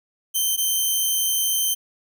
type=tone pair in turn; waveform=5% pulse; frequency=3106 / 3106 Hz; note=G7 / G7; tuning=-17 / -17 cents; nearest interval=unison; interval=0 cents; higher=neither; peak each=-11 dBFS; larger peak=neither; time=0.34-0.57 / 0.57-1.75 s; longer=second; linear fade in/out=20 ms; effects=none